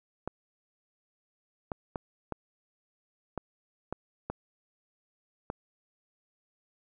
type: clicks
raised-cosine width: 1 ms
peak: -19 dBFS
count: 8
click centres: 0.276 / 1.718 / 1.958 / 2.323 / 3.377 / 3.926 / 4.3 / 5.501 s
effects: none